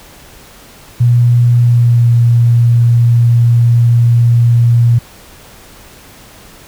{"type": "tone with pitch glide", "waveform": "sine", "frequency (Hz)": [120.5, 118.36], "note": ["B2", "A#2"], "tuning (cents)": [-42, 27], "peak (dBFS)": -5, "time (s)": [1, 4.99], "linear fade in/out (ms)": 10, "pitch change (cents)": -31, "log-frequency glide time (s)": [1.55, 2.11], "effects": ["pink hiss -38 dBFS RMS until 6.67 s"]}